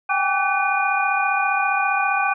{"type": "tone cluster", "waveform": "sine", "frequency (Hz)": [776, 811, 1152, 1509, 2440], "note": ["G5", "G#5", "D6", "F#6", "D#7"], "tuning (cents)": [-18, -41, -34, 34, -34], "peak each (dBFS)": -24, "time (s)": [0.09, 2.34], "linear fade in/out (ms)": 10, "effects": []}